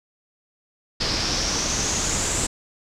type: noise with low-pass filter sweep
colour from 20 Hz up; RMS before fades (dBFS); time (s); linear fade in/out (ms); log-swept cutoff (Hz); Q
pink; -24; 1-2.47; 10; 4900 to 7800; 5.6
effects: none